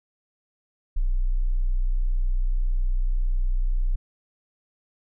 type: tone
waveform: sine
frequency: 30.87 Hz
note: B0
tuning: in tune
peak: -19 dBFS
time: 0.96-3.96 s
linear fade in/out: 10 ms
effects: none